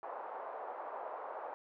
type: band-pass noise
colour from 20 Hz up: white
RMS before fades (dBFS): -44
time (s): 0.03-1.54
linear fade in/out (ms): 0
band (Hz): 520 to 980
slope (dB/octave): 24
effects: none